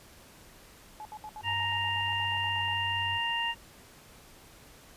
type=tone bursts; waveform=sine; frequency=855 Hz; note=A5; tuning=50 cents flat; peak=-39 dBFS; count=15; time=1-2.731 s; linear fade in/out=0 ms; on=51 ms; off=69 ms
type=tone with pitch glide; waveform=sine; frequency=99 to 96.68 Hz; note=G2 to G2; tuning=+18 to -23 cents; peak=-39 dBFS; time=1.42-3.2 s; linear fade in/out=50 ms; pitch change=-41 cents; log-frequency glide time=2.33-3.06 s
type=harmonic tone; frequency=932.3 Hz; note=A#5; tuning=in tune; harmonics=1 / 2 / 3; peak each=-33 / -34 / -31 dBFS; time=1.43-3.55 s; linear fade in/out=50 ms
effects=pink hiss -54 dBFS RMS until 4.96 s + resampled to 32000 Hz